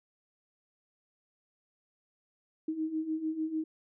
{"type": "beating tone pair", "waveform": "sine", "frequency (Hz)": [311.1, 317.8], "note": ["D#4", "D#4"], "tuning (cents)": [0, 37], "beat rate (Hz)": 6.7, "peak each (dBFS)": [-37, -32], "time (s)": [2.68, 3.64], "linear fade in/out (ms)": 5, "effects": []}